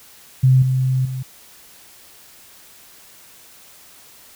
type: tone with level steps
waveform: sine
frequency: 130 Hz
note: C3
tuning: 11 cents flat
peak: -9 / -15 / -23 dBFS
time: 0.43-1.23 s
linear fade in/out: 10 ms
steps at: 0.62 / 1.05 s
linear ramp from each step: 5 ms
effects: white hiss -46 dBFS RMS until 4.35 s